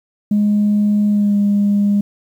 sine tone with pitch glide, 207.7 to 203.4 Hz, G#3 to G#3, 0 to -36 cents, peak -10 dBFS, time 0.31-2.01 s, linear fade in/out 5 ms, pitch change -36 cents, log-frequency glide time 1.08-1.37 s, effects tanh soft clip ceiling -8 dBFS + 8-bit

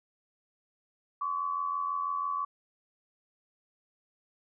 sine tone pair together, 1048.9 / 1135 Hz, C6 / C#6, +4 / +41 cents, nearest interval minor second, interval 137 cents, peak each -37 / -30 dBFS, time 1.21-2.45 s, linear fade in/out 5 ms, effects none

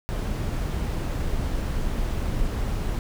brown noise, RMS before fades -26 dBFS, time 0.09-2.99 s, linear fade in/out 0 ms, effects none

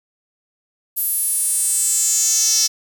sawtooth tone with high-pass filter sweep, 440 Hz, A4, in tune, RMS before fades -18 dBFS, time 0.96-2.68 s, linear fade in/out 20 ms, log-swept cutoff 12000 to 5500 Hz, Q 5.6, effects none

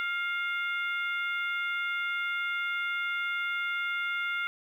harmonic tone with a mistuned harmonic, 698.5 Hz, F5, in tune, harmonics 2 / 3 / 4 / 5, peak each -31 / -33 / -41 / -43 dBFS, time 0-4.47 s, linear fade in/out 0 ms, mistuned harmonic 3, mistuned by +34 cents, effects 10-bit

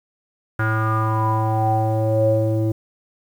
square tone with low-pass filter sweep, 110 Hz, A2, in tune, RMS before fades -19 dBFS, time 0.59-2.72 s, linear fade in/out 5 ms, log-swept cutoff 1500 to 420 Hz, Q 8.5, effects 8-bit

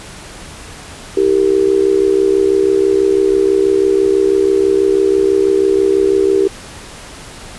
sine tone with amplitude modulation, 391.1 Hz, G4, 4 cents flat, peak -5 dBFS, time 1.17-6.48 s, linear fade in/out 5 ms, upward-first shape sine, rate 66.1 Hz, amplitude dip 85%, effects pink hiss -33 dBFS RMS until 7.58 s + resampled to 24000 Hz

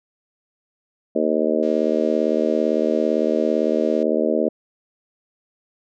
harmonic tone, 77.78 Hz, D#2, in tune, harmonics 3 / 4 / 5 / 6 / 7 / 8, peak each -24 / -24 / -24 / -24 / -24 / -24 dBFS, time 1.15-4.49 s, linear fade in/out 10 ms
click train, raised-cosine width 0.2 ms, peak -30 dBFS, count 569, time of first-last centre 1.63-4.027 s, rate 237 Hz
effects none

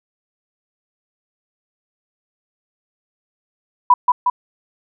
sine tone with echo, 987.8 Hz, B5, in tune, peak -6 dBFS, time 3.9-3.94 s, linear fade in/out 5 ms, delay 180 ms, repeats 2, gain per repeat -3 dB, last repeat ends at 4.3 s, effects none

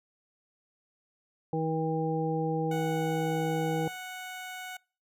harmonic tone, 160 Hz, D#3, 49 cents sharp, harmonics 1 / 2 / 3 / 5, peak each -31 / -34 / -32 / -35 dBFS, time 1.53-3.88 s, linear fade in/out 2 ms
15% pulse tone, 739 Hz, F#5, 2 cents flat, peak -32 dBFS, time 2.71-4.77 s, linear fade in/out 5 ms
effects noise-tail reverb RT60 0.4 s tail -26 dB re dry

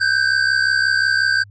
square tone pair together, 1526 / 1591.6 Hz, G6 / G6, -47 / +26 cents, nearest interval minor second, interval 73 cents, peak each -18 / -18 dBFS, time 0-1.44 s, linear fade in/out 20 ms, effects added 101 Hz sine -41 dBFS peak until 1.5 s + resampled to 16000 Hz

